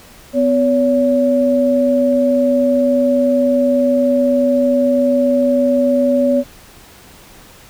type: tone pair together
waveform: sine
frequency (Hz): 252.1 / 566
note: B3 / C#5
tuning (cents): +36 / +36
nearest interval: octave + major second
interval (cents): 1400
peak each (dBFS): -14 / -13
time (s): 0.33-6.44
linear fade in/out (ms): 50
effects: pink hiss -42 dBFS RMS until 7.69 s